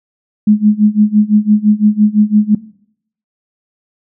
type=tone with tremolo; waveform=sine; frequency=211 Hz; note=G#3; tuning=28 cents sharp; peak=-3 dBFS; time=0.47-2.55 s; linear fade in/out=5 ms; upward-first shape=sine; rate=5.9 Hz; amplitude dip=90%; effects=noise-tail reverb RT60 0.7 s tail -21 dB re dry